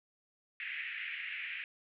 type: band-pass noise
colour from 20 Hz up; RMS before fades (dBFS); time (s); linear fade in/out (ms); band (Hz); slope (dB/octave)
pink; -41; 0.6-1.64; 2; 1800 to 2700; 48
effects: none